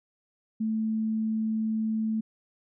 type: tone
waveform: sine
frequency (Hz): 219.8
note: A3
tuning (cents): -2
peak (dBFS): -25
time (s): 0.6-2.21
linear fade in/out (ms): 10
effects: none